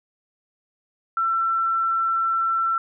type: tone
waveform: sine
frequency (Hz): 1344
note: E6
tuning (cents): +33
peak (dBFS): -19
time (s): 1.17-2.78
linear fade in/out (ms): 2
effects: none